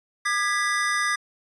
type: chord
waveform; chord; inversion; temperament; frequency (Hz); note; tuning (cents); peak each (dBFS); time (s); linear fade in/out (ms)
square; G# diminished; second; equal with one note detuned; 1204.9 / 1661.2 / 1975.5; D6 / G#6 / B6; +44 / 0 / 0; -27; 0.25-1.16; 10
effects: resampled to 24000 Hz